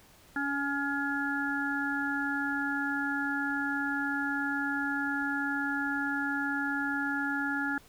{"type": "harmonic tone with a mistuned harmonic", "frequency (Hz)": 281.9, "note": "C#4", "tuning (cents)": 29, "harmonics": [1, 3, 5, 6], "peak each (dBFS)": [-33, -38, -33, -34], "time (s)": [0.36, 7.78], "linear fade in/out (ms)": 2, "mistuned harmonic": 3, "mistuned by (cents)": -17, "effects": ["pink hiss -58 dBFS RMS until 7.88 s"]}